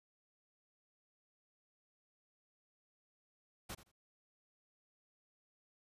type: noise with echo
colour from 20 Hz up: pink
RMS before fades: -45 dBFS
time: 3.69-3.75 s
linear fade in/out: 10 ms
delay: 84 ms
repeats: 2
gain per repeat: -15 dB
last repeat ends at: 3.918 s
effects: resampled to 32000 Hz